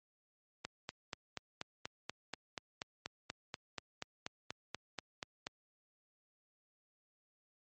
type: click train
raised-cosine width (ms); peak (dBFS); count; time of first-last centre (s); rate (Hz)
0.2; -22; 21; 0.65-5.469; 4.15
effects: high-pass 80 Hz 12 dB/octave + MP3 32 kbps